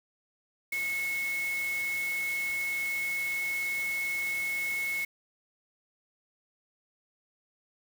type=tone in noise; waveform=sine; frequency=2188 Hz; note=C#7; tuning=23 cents flat; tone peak=-29 dBFS; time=0.72-5.05 s; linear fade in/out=5 ms; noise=white; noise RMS=-42 dBFS; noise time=0.72-5.05 s; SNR=+10 dB; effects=none